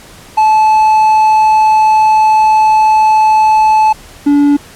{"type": "tone pair in turn", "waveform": "triangle", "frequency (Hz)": [867, 287.6], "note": ["A5", "D4"], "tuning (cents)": [-26, -36], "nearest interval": "octave + perfect fifth", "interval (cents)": 1910, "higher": "first", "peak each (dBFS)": -3, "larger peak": "neither", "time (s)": [[0.37, 3.93], [4.26, 4.57]], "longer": "first", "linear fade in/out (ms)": 10, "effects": ["pink hiss -36 dBFS RMS until 4.75 s", "low-pass 12000 Hz 12 dB/octave"]}